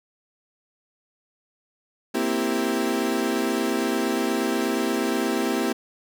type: chord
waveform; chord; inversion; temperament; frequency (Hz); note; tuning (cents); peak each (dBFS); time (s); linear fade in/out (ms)
35% pulse; C dominant seventh; third; equal; 233.1 / 261.6 / 329.6 / 392; Bb3 / C4 / E4 / G4; 0 / 0 / 0 / 0; -26; 2.14-5.73; 10
effects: none